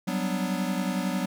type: chord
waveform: square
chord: G major seventh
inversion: third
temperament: equal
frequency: 185 / 196 / 246.9 / 293.7 Hz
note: F#3 / G3 / B3 / D4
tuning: 0 / 0 / 0 / 0 cents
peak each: -30 / -33 / -33 / -36 dBFS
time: 0.07-1.26 s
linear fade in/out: 10 ms
effects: none